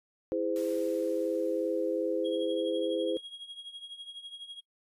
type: chord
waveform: sine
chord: E augmented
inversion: none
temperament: just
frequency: 329.6 / 412 / 515 Hz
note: E4 / G#4 / B#4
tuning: 0 / -14 / -28 cents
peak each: -32 / -34 / -31 dBFS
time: 0.32-3.17 s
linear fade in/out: 0 ms
type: noise with exponential decay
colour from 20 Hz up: white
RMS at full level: -48 dBFS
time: 0.56-3.42 s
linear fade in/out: 0 ms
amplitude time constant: 620 ms
type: tone with tremolo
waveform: triangle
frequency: 3289 Hz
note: G#7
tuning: 18 cents flat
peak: -37 dBFS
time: 2.24-4.61 s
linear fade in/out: 20 ms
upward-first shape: triangle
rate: 12 Hz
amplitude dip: 80%
effects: noise-tail reverb RT60 0.1 s tail -22 dB re dry + resampled to 32000 Hz